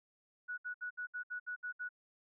sine tone bursts, 1469 Hz, F#6, 13 cents flat, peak -38 dBFS, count 9, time 0.48-1.891 s, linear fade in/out 20 ms, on 99 ms, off 65 ms, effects none

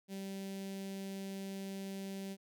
sawtooth tone with notch filter, 194.5 Hz, G3, 13 cents flat, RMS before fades -43 dBFS, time 0.08-2.37 s, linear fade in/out 50 ms, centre 1200 Hz, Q 0.66, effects none

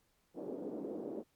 white band-pass noise, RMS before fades -42 dBFS, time 0.34-1.24 s, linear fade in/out 50 ms, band 230 to 460 Hz, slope 24 dB/octave, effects pink hiss -75 dBFS RMS until 1.35 s + MP3 96 kbps

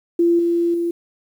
sine tone with level steps, 341.5 Hz, F4, 39 cents flat, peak -12 / -15 / -18 dBFS, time 0.19-0.91 s, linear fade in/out 5 ms, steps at 0.39 / 0.74 s, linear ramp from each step 2 ms, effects 8-bit

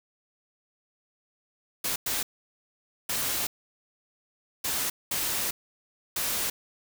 white noise bursts at uneven times, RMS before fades -29 dBFS, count 6, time 1.84-1.96 / 2.06-2.23 / 3.09-3.47 / 4.64-4.9 / 5.11-5.51 / 6.16-6.5 s, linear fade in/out 5 ms, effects none

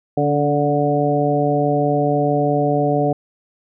harmonic tone with a mistuned harmonic, 146.1 Hz, D3, 9 cents flat, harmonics 1 / 2 / 3 / 4 / 5, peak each -21 / -21 / -21 / -21 / -21 dBFS, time 0.17-3.13 s, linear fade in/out 5 ms, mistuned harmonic 2, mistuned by -28 cents, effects none

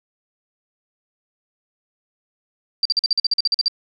sine tone bursts, 4699 Hz, D8, in tune, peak -14 dBFS, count 13, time 2.83-3.682 s, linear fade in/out 2 ms, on 24 ms, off 45 ms, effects none

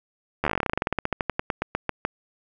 slowing click train, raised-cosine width 0.5 ms, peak -8 dBFS, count 29, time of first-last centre 0.44-2.051 s, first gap 12 ms, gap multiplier 1.1, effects none

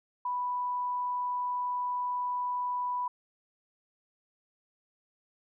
sine tone, 987.8 Hz, B5, in tune, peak -29 dBFS, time 0.25-3.08 s, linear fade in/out 5 ms, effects none

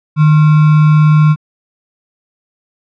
sine tone with sample-and-hold, 152.7 Hz, D#3, 32 cents flat, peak -4 dBFS, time 0.16-1.36 s, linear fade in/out 50 ms, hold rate 1225 Hz, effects low-pass 2000 Hz 12 dB/octave

